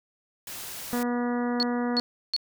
white noise, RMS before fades -38 dBFS, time 0.47-1.03 s, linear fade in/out 2 ms
harmonic tone, 242.3 Hz, B3, 33 cents flat, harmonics 1 / 2 / 3 / 4 / 5 / 6 / 7 / 8, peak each -26 / -32 / -36 / -38 / -40 / -42 / -43 / -44 dBFS, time 0.93-2 s, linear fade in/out 0 ms
sine tone bursts, 4365 Hz, C#8, 28 cents flat, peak -22 dBFS, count 3, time 1.6-2.364 s, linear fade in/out 0 ms, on 28 ms, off 340 ms
effects none

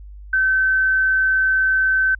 sine tone, 1536 Hz, G6, 36 cents flat, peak -14 dBFS, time 0.33-2.15 s, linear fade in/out 5 ms, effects added 50 Hz sine -35 dBFS peak until 2.19 s

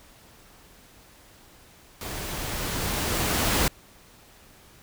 pink noise with level ramp, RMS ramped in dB -35 to -22 dBFS, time 2.01-3.68 s, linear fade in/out 2 ms, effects pink hiss -53 dBFS RMS until 4.82 s

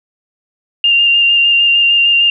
sine tone with vibrato, 2794 Hz, F7, in tune, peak -7 dBFS, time 0.84-2.3 s, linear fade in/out 2 ms, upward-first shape square, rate 6.6 Hz, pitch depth 13 cents each way, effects none

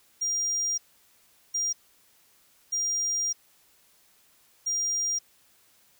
triangle tone bursts at uneven times, 5700 Hz, F8, 34 cents sharp, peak -24 dBFS, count 4, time 0.21-0.78 / 1.54-1.73 / 2.72-3.33 / 4.66-5.19 s, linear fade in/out 10 ms, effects white hiss -62 dBFS RMS until 5.99 s

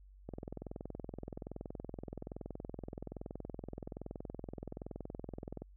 click train, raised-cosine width 2 ms, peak -29 dBFS, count 114, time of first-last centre 0.29-5.62 s, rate 21.2 Hz, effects added 48 Hz sine -55 dBFS peak until 5.76 s

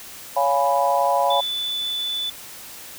sine chord, C# dominant seventh, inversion none, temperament equal with one note detuned, 561.8 / 698.5 / 830.6 / 987.8 Hz, C#5 / E#5 / G#5 / B5, +23 / 0 / 0 / 0 cents, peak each -22 dBFS, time 0.36-1.41 s, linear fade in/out 10 ms
sine tone, 3487 Hz, A7, 16 cents flat, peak -23 dBFS, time 1.3-2.3 s, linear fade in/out 5 ms
effects white hiss -39 dBFS RMS until 2.98 s

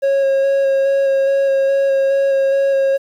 triangle tone with vibrato, 546 Hz, C#5, 26 cents flat, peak -10 dBFS, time 0.02-2.98 s, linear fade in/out 20 ms, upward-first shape square, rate 2.4 Hz, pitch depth 11 cents each way, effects 8-bit

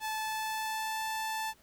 sawtooth tone with pitch glide, 870 to 879.1 Hz, A5 to A5, -20 to -2 cents, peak -29 dBFS, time 0-1.54 s, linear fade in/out 50 ms, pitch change +18 cents, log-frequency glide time 0.16-1.01 s, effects pink hiss -63 dBFS RMS until 1.62 s

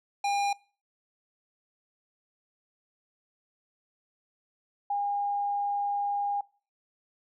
square / sine tone pair in turn, 806 / 811.1 Hz, G5 / G#5, +48 / -41 cents, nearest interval unison, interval 11 cents, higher second, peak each -26 dBFS, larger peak neither, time 0.24-0.53 / 4.9-6.41 s, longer second, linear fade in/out 5 ms, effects noise-tail reverb RT60 0.4 s tail -24 dB re dry + low-pass 7000 Hz 12 dB/octave

